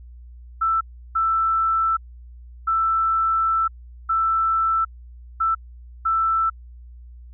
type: tone bursts at uneven times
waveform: sine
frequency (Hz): 1327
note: E6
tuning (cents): +11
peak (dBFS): -17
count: 6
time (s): 0.61-0.81 / 1.15-1.97 / 2.67-3.68 / 4.09-4.85 / 5.4-5.55 / 6.05-6.5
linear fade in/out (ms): 10
effects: added 60 Hz sine -39 dBFS peak until 7.33 s